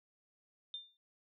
sine tone with exponential decay, 3601 Hz, A7, 39 cents sharp, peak -38 dBFS, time 0.74-0.97 s, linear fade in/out 1 ms, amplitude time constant 49 ms, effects none

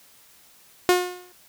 sawtooth tone with exponential decay, 359.8 Hz, F#4, 48 cents flat, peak -9 dBFS, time 0.89-1.32 s, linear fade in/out 0 ms, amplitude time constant 92 ms, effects white hiss -54 dBFS RMS until 1.48 s

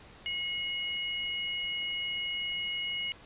sine tone pair together, 2166 / 2900 Hz, C#7 / F#7, -41 / -35 cents, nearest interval perfect fourth, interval 506 cents, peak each -36 / -33 dBFS, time 0.26-3.12 s, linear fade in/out 0 ms, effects pink hiss -53 dBFS RMS until 3.25 s + resampled to 8000 Hz

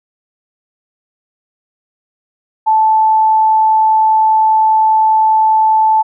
sine tone, 875 Hz, A5, 10 cents flat, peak -7 dBFS, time 2.66-6.03 s, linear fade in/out 20 ms, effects none

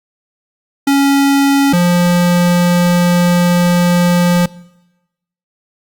square tone pair in turn, 278.3 / 175.63 Hz, C#4 / F3, +7 / +10 cents, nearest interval minor sixth, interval 797 cents, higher first, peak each -9 dBFS, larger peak neither, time 0.87-1.73 / 1.73-4.46 s, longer second, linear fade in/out 5 ms, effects noise-tail reverb RT60 1.0 s tail -22 dB re dry + Opus 48 kbps

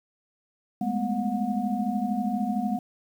sine tone cluster, 202.9 / 215.9 / 247.2 / 725 Hz, G#3 / A3 / B3 / F#5, -40 / -33 / +2 / -35 cents, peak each -30 / -29 / -30 / -31 dBFS, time 0.81-2.79 s, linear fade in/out 5 ms, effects 9-bit

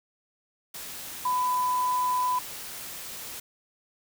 sine tone in noise, 1000 Hz, B5, 21 cents sharp, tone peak -23 dBFS, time 1.25-2.39 s, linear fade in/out 5 ms, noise white, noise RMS -39 dBFS, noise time 0.74-3.4 s, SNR +13 dB, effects none

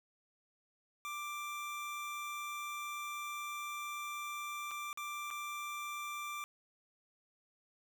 25% pulse tone with dropouts, 1179 Hz, D6, 6 cents sharp, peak -36 dBFS, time 1.05-6.44 s, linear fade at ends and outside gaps 0 ms, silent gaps 4.71-4.714 / 4.929-4.974 / 5.304-5.31 s, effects none

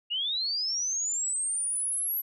sine linear sweep, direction up, 2794 to 11840 Hz, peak -27 dBFS, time 0.1-2.22 s, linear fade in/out 20 ms, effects none

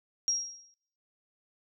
sine tone with exponential decay, 5620 Hz, F8, 10 cents sharp, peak -23 dBFS, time 0.28-0.74 s, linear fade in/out 0 ms, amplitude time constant 98 ms, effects noise-tail reverb RT60 0.6 s tail -17 dB re dry

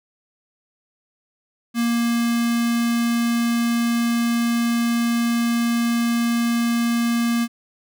square tone with notch filter, 234.6 Hz, A#3, 11 cents sharp, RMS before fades -20 dBFS, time 1.74-7.48 s, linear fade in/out 50 ms, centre 650 Hz, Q 1.8, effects none

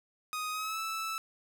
sawtooth tone with pitch glide, 1248 to 1314.6 Hz, D#6 to E6, +5 to -5 cents, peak -30 dBFS, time 0.33-1.18 s, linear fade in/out 0 ms, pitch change +90 cents, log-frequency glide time 0.51-0.79 s, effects none

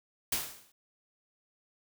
white noise with exponential decay, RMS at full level -28 dBFS, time 0.32-0.72 s, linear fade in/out 5 ms, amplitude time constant 86 ms, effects none

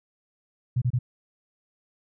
sine tone bursts, 123.6 Hz, B2, 2 cents sharp, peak -20 dBFS, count 3, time 0.76-0.99 s, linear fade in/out 10 ms, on 58 ms, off 28 ms, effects none

